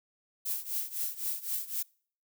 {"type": "noise with tremolo", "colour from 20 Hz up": "violet", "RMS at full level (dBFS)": -31, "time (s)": [0.45, 1.83], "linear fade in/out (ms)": 10, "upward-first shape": "triangle", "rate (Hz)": 3.9, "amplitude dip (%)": 90, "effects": ["noise-tail reverb RT60 0.5 s tail -26 dB re dry"]}